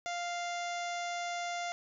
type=harmonic tone; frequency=698 Hz; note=F5; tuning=1 cent flat; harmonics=1 / 2 / 3 / 4 / 5 / 6 / 7 / 8 / 9 / 10; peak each=-36 / -44 / -42 / -50 / -48 / -54 / -53 / -52 / -51 / -52 dBFS; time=0.06-1.72 s; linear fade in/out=0 ms; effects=none